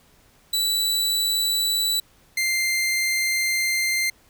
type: tone pair in turn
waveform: sawtooth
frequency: 3951 / 2093 Hz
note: B7 / C7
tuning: 0 / 0 cents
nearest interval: major seventh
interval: 1100 cents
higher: first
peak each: -17 dBFS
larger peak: neither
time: 0.53-2 / 2.37-4.1 s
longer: second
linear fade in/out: 5 ms
effects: pink hiss -57 dBFS RMS until 4.29 s